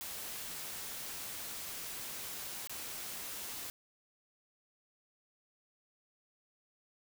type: noise with dropouts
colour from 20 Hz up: white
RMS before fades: -43 dBFS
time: 0.01-3.7 s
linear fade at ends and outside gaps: 0 ms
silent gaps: 2.673-2.695 s
effects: none